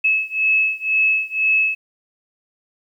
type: beating tone pair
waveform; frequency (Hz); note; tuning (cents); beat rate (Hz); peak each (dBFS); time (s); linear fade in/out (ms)
sine; 2590 / 2592; E7 / E7; -31 / -30; 2; -18 / -19; 0.04-1.75; 10
effects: 9-bit